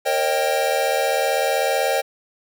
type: chord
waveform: square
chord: Eb dominant seventh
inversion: second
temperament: equal with one note detuned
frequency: 466.2 / 542 / 622.3 / 784 Hz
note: Bb4 / Db5 / Eb5 / G5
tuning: 0 / -39 / 0 / 0 cents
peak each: -27 / -23 / -25 / -24 dBFS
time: 0.05-2.02 s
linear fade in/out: 20 ms
effects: none